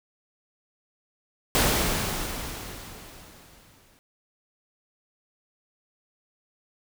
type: noise with exponential decay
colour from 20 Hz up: pink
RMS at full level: -20 dBFS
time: 1.55-3.99 s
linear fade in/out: 0 ms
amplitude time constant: 530 ms
effects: none